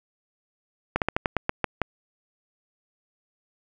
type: slowing click train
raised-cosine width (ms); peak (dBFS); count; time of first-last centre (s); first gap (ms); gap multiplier
0.5; -7; 9; 0.96-1.817; 58; 1.17
effects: none